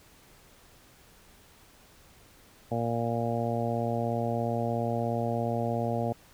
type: harmonic tone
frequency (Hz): 117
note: A#2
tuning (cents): +7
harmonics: 1 / 2 / 3 / 4 / 5 / 6 / 7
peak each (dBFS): -32 / -33 / -39 / -35 / -34 / -34 / -39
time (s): 2.71-6.13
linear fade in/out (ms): 10
effects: pink hiss -57 dBFS RMS until 6.33 s

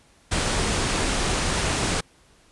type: low-pass noise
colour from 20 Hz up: pink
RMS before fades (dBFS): -24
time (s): 0.31-2.01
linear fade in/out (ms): 10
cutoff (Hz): 10000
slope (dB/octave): 96
effects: pink hiss -57 dBFS RMS until 2.51 s + resampled to 24000 Hz

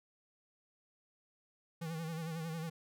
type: tone with vibrato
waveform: square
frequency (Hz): 162.8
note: E3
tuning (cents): -21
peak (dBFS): -39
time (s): 1.81-2.7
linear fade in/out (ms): 10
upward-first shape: sine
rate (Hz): 11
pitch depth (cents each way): 63
effects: none

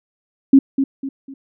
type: tone with echo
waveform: sine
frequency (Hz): 271.6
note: C#4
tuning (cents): -35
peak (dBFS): -4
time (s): 0.53-0.59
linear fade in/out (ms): 5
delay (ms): 250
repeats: 3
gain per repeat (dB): -9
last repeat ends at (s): 1.34
effects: none

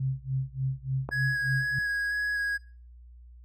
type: tone with tremolo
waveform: sine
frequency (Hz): 132.9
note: C3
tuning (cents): +27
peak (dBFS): -24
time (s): 0-1.79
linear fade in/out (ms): 5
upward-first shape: sine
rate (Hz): 3.4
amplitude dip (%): 95
type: click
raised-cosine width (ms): 1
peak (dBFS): -19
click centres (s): 1.09
type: tone with vibrato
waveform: triangle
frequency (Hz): 1661.2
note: G#6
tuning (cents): 0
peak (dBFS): -25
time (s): 1.11-2.58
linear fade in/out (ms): 20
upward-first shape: square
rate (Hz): 2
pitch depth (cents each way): 10
effects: noise-tail reverb RT60 0.4 s tail -19 dB re dry + added 60 Hz sine -47 dBFS peak until 3.44 s

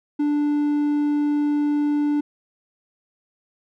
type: tone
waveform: triangle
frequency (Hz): 293.7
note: D4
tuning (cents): 0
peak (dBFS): -16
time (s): 0.19-2.21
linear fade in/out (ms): 10
effects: none

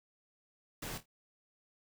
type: noise with echo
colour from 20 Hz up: pink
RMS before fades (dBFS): -42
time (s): 0.82-0.98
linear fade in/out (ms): 5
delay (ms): 26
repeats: 3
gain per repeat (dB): -11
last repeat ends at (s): 1.058
effects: none

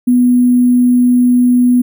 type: tone with sample-and-hold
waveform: sine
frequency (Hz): 246.9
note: B3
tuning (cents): 0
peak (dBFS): -6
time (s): 0.07-1.82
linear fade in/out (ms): 10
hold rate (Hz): 11025
effects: none

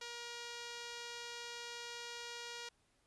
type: tone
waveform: 5% pulse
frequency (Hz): 474.7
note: A#4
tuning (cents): +31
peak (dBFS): -33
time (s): 0.01-2.69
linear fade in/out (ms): 5
effects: pink hiss -75 dBFS RMS until 3.06 s + resampled to 24000 Hz

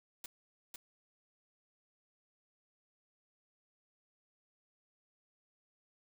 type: noise with echo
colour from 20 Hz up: white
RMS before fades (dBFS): -45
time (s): 0.24-0.26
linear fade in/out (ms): 2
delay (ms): 500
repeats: 1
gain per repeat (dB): -2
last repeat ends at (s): 0.76
effects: none

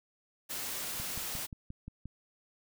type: noise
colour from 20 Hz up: white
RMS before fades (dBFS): -38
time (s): 0.49-1.47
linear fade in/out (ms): 20
type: click train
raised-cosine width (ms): 5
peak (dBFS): -30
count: 7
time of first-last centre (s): 1-2.056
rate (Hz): 5.68
effects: none

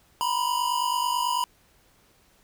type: tone pair together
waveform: square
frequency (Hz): 956.9 / 1006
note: A#5 / B5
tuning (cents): +45 / +32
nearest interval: minor second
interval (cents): 87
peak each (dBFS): -27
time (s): 0.21-1.44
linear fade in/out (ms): 0
effects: pink hiss -61 dBFS RMS until 2.43 s

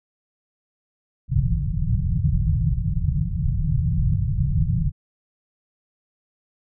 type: low-pass noise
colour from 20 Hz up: white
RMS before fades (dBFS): -21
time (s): 1.28-4.92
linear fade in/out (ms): 50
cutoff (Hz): 170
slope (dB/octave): 96
effects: none

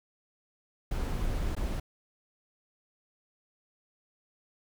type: noise with dropouts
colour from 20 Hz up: brown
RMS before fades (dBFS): -31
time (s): 0.91-1.8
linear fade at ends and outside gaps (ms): 5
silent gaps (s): 1.552-1.565
effects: none

